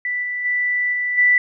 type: tone with level steps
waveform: sine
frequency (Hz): 1975.5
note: B6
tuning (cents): 0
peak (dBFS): -20 / -22 / -17 / -19 / -11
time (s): 0.05-1.38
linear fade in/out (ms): 2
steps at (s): 0.22 / 0.44 / 0.92 / 1.17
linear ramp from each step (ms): 20
effects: none